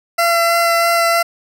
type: tone with vibrato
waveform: 20% pulse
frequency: 678 Hz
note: E5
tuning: 49 cents sharp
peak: -7 dBFS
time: 0.18-1.23 s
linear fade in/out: 10 ms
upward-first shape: sine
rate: 3.1 Hz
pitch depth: 9 cents each way
effects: none